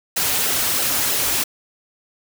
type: noise with flanger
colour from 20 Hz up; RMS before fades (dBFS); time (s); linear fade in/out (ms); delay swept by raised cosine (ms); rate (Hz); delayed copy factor
white; -20; 0.16-1.44; 10; 0.85 to 6.05; 3.1; -0.65
effects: none